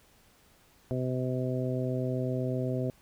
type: harmonic tone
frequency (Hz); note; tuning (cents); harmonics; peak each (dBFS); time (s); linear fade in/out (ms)
127.8; C3; -40; 1 / 2 / 3 / 4 / 5; -31 / -34 / -36 / -37 / -38; 0.91-2.9; 0
effects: pink hiss -62 dBFS RMS until 3.01 s

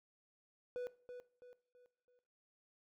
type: tone with echo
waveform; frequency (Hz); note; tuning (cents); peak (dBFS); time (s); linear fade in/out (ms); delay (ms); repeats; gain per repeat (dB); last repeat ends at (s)
triangle; 493.9; B4; 0; -37; 0.76-0.87; 0; 330; 4; -8; 2.19
effects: noise-tail reverb RT60 0.5 s tail -18 dB re dry

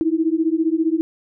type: beating tone pair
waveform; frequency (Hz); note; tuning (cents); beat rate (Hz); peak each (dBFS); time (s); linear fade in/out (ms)
sine; 315.6 / 330.6; D#4 / E4; +25 / +5; 15; -19; 0.01-1.01; 0
effects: none

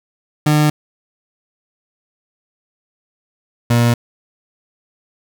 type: tone pair in turn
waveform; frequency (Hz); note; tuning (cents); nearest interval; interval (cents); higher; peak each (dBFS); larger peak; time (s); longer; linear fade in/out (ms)
30% pulse; 150.7 / 118.78; D3 / A#2; +45 / +33; major third; 412; first; -8; neither; 0.46-0.7 / 3.7-3.94; neither; 5
effects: none

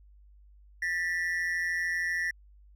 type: ring-modulated tone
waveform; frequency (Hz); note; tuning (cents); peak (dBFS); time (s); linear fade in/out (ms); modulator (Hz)
triangle; 1864.7; A#6; 0; -23; 0.82-2.31; 5; 86.5
effects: added 50 Hz sine -53 dBFS peak until 2.75 s

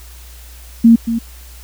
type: tone with echo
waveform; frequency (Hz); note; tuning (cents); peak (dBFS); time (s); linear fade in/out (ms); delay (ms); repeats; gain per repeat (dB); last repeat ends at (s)
sine; 229.9; A#3; -24; -3; 0.84-0.96; 10; 230; 1; -11; 1.19
effects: added 60 Hz sine -35 dBFS peak until 1.63 s + white hiss -42 dBFS RMS until 1.63 s

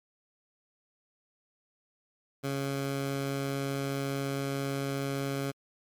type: tone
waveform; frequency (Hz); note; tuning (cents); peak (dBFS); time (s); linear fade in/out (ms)
15% pulse; 138.1; C#3; -6; -24; 2.43-5.52; 20
effects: MP3 96 kbps

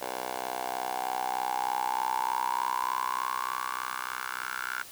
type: tone with high-pass filter sweep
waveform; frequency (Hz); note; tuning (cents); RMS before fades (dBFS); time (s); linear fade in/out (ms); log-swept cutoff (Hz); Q
10% pulse; 63.3; B1; +43; -32; 0.01-4.83; 5; 620 to 1400; 9.6
effects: white hiss -47 dBFS RMS until 4.91 s

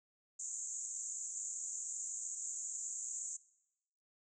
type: band-pass noise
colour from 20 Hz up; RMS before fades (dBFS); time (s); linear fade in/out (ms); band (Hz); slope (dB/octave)
pink; -43; 0.39-3.37; 10; 6700 to 7600; 96
effects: noise-tail reverb RT60 0.9 s tail -21 dB re dry

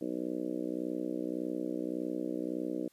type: harmonic tone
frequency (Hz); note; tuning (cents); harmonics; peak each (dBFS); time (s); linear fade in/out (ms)
61.74; B1; 0; 3 / 4 / 5 / 6 / 7 / 8 / 9 / 10; -45 / -40 / -36 / -41 / -48 / -42 / -45 / -51; 0.01-2.88; 5
effects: white hiss -68 dBFS RMS until 2.92 s + resampled to 32000 Hz

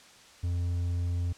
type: tone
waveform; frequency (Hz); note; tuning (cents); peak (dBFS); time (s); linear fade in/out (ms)
triangle; 87.4; F2; +2; -25; 0.43-1.33; 10
effects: white hiss -54 dBFS RMS until 1.37 s + low-pass 7000 Hz 12 dB/octave

